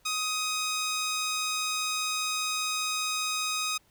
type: tone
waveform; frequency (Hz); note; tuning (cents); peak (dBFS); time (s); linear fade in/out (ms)
10% pulse; 1255; D#6; +15; -20; 0.05-3.78; 10
effects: pink hiss -65 dBFS RMS until 3.9 s